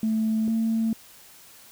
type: tone pair in turn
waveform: sine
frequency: 220 / 224.5 Hz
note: A3 / A3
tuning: 0 / +35 cents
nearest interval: unison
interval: 35 cents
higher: second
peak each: -20 dBFS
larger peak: neither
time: 0.03-0.48 / 0.48-0.93 s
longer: neither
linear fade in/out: 2 ms
effects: tanh soft clip ceiling -17 dBFS + white hiss -50 dBFS RMS until 1.71 s